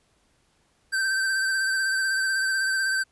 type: tone with vibrato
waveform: square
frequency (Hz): 1556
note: G6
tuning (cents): -13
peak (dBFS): -23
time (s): 0.92-3.04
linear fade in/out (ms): 20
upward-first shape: sine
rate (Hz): 16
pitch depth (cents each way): 27
effects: pink hiss -66 dBFS RMS until 3.11 s + resampled to 24000 Hz